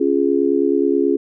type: chord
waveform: sine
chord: Db major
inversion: none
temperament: just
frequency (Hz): 277.2 / 346.5 / 415.8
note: Db4 / F4 / Ab4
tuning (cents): 0 / -14 / +2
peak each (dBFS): -18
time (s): 0-1.17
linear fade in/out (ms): 10
effects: none